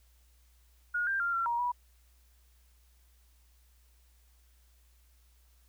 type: tone with pitch steps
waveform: sine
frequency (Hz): 1439 / 1585 / 1392 / 1362 / 945 / 975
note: F#6 / G6 / F6 / F6 / A#5 / B5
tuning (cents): -49 / +19 / -6 / -44 / +23 / -23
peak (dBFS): -28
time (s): 0.94-1.72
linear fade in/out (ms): 10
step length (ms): 130
effects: added 60 Hz sine -61 dBFS peak until 5.68 s + white hiss -70 dBFS RMS until 5.68 s